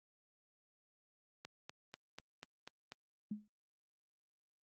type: click train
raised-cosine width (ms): 0.2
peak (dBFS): -30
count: 7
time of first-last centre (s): 1.45-2.921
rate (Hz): 4.08
type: tone with exponential decay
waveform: sine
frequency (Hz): 210.2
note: G#3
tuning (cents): +21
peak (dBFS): -35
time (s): 3.31-3.48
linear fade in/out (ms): 5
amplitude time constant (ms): 35
effects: high-pass 100 Hz 12 dB/octave + Opus 48 kbps